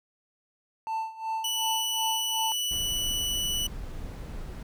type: tone with tremolo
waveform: triangle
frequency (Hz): 889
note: A5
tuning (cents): +18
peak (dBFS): -25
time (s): 0.87-2.52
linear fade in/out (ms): 0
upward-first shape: sine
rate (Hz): 2.7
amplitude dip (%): 85
type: tone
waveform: sawtooth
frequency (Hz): 2960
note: F#7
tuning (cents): 0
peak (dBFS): -24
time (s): 1.44-3.67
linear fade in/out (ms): 5
type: noise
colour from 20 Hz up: brown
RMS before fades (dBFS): -37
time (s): 2.71-4.63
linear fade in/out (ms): 5
effects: none